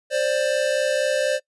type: tone pair together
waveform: square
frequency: 526.9 / 591 Hz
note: C5 / D5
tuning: +12 / +11 cents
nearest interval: major second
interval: 199 cents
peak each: -23 dBFS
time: 0.1-1.4 s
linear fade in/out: 50 ms
effects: noise-tail reverb RT60 0.1 s tail -22 dB re dry + resampled to 24000 Hz